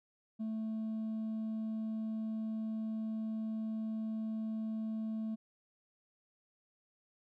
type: tone with hard clipping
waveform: triangle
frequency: 220 Hz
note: A3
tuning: in tune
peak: -34 dBFS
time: 0.39-5.36 s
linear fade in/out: 20 ms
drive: 1 dB
effects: none

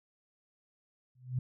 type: tone with exponential growth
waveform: sine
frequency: 126.5 Hz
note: B2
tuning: 42 cents sharp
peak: -26 dBFS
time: 1.15-1.39 s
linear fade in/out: 5 ms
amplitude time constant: 52 ms
effects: none

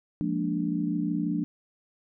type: chord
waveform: sine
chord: Bb dominant seventh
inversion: second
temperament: equal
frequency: 174.61 / 207.7 / 233.1 / 293.7 Hz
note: F3 / Ab3 / Bb3 / D4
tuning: 0 / 0 / 0 / 0 cents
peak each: -30 / -33 / -33 / -29 dBFS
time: 0.21-1.44 s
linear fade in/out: 0 ms
effects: none

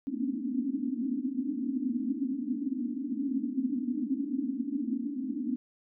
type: band-pass noise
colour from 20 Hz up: white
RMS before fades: -32 dBFS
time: 0.07-5.56 s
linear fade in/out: 0 ms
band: 230 to 290 Hz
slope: 96 dB/octave
effects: none

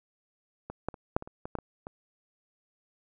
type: clicks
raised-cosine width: 1 ms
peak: -24 / -16 / -30 / -10 / -25 / -30 / -23 / -17 / -24 / -25 dBFS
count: 10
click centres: 0.7 / 0.886 / 0.942 / 1.165 / 1.224 / 1.275 / 1.455 / 1.553 / 1.587 / 1.869 s
effects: none

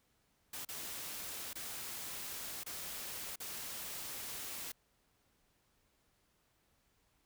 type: noise with dropouts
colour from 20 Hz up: white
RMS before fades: -44 dBFS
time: 0.53-4.72 s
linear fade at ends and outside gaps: 5 ms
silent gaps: 0.65-0.687 / 1.532-1.554 / 2.636-2.662 / 3.359-3.401 s
effects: pink hiss -75 dBFS RMS until 7.25 s

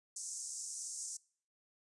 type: band-pass noise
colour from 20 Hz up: pink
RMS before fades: -44 dBFS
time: 0.16-1.17 s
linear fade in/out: 5 ms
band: 5900 to 9100 Hz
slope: 48 dB/octave
effects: noise-tail reverb RT60 0.5 s tail -23 dB re dry + resampled to 24000 Hz

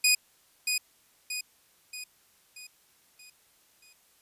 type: tone with echo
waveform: 15% pulse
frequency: 2480 Hz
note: D#7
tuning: 6 cents flat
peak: -13 dBFS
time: 0.04-0.15 s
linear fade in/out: 5 ms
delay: 630 ms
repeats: 6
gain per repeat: -6 dB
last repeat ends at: 3.93 s
effects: white hiss -64 dBFS RMS until 4.21 s + resampled to 32000 Hz

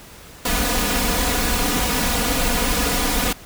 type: noise with comb filter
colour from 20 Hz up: pink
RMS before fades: -20 dBFS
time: 0.45-3.33 s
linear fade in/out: 5 ms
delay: 4.1 ms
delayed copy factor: +0.95
effects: pink hiss -42 dBFS RMS until 3.45 s

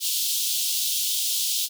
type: high-pass noise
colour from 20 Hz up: pink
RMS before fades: -25 dBFS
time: 0-1.69 s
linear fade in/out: 50 ms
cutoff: 3100 Hz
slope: 48 dB/octave
effects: none

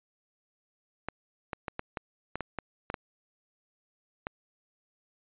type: clicks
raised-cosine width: 0.5 ms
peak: -18 dBFS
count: 11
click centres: 1.086 / 1.532 / 1.682 / 1.794 / 1.972 / 2.356 / 2.407 / 2.587 / 2.901 / 2.942 / 4.269 s
effects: resampled to 8000 Hz

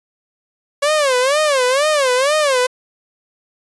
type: tone with vibrato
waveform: sawtooth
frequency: 554.4 Hz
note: C#5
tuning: in tune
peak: -9 dBFS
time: 0.82-2.67 s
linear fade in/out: 10 ms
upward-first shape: sine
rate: 2.1 Hz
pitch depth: 190 cents each way
effects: resampled to 24000 Hz

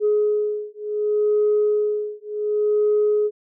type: beating tone pair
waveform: sine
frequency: 420 / 420.68 Hz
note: G#4 / G#4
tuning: +19 / +22 cents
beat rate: 0.68 Hz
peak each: -20 dBFS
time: 0-3.31 s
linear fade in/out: 50 ms
effects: tanh soft clip ceiling -11 dBFS

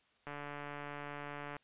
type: click train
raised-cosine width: 0.5 ms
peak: -29 dBFS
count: 189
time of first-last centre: 0.27-1.567 s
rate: 145 Hz
effects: white hiss -71 dBFS RMS until 1.63 s + resampled to 8000 Hz

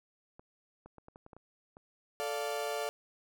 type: clicks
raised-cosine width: 1 ms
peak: -37 dBFS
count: 9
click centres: 0.395 / 0.86 / 0.983 / 1.084 / 1.159 / 1.264 / 1.332 / 1.366 / 1.769 s
type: chord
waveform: 35% pulse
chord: D minor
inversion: second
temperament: equal with one note detuned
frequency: 440 / 583.9 / 698.5 Hz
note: A4 / D5 / F5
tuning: 0 / -10 / 0 cents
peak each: -36 / -36 / -37 dBFS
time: 2.2-2.89 s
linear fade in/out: 0 ms
effects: none

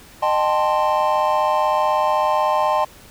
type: chord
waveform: triangle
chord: A half-diminished seventh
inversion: second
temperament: equal with one note detuned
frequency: 613.7 / 784 / 880 / 1046.5 Hz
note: Eb5 / G5 / A5 / C6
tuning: -24 / 0 / 0 / 0 cents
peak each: -19 / -21 / -19 / -19 dBFS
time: 0.22-2.85 s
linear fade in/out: 10 ms
effects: pink hiss -45 dBFS RMS until 3.1 s

